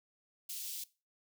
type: high-pass noise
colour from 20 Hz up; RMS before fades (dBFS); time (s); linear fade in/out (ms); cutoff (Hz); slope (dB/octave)
white; -42; 0.49-0.84; 5; 3100; 24
effects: noise-tail reverb RT60 0.3 s tail -20 dB re dry